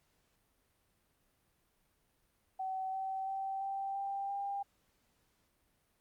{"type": "tone with pitch steps", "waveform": "sine", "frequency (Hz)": [760, 767.5, 775.1, 782.7, 790.4, 798.2], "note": ["F#5", "G5", "G5", "G5", "G5", "G5"], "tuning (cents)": [46, -37, -20, -3, 14, 31], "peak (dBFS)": -35, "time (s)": [2.59, 4.63], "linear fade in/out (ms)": 10, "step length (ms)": 340, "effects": ["pink hiss -75 dBFS RMS until 6 s", "Opus 48 kbps"]}